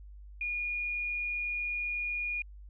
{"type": "tone", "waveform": "sine", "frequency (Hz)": 2438, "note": "D#7", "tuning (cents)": -36, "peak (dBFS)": -31, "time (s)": [0.41, 2.42], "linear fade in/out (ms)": 2, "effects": ["added 50 Hz sine -46 dBFS peak until 2.69 s"]}